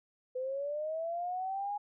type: linear sweep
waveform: sine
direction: up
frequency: 502 to 830.6 Hz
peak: -33 dBFS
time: 0.35-1.78 s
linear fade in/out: 10 ms
effects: none